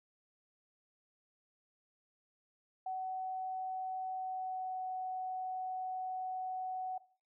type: tone with pitch glide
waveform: sine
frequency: 751 to 745.4 Hz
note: F#5 to F#5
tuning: +26 to +13 cents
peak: -36 dBFS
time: 2.86-6.98 s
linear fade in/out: 5 ms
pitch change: -13 cents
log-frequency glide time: 4.13-4.86 s
effects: noise-tail reverb RT60 0.4 s tail -17 dB re dry